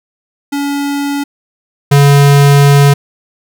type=tone pair in turn; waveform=square; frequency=283.6 / 141.8 Hz; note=C#4 / C#3; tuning=+40 / +40 cents; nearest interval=octave; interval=1200 cents; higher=first; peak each=-14 / -4 dBFS; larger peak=second; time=0.52-1.24 / 1.91-2.94 s; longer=second; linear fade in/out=10 ms; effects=none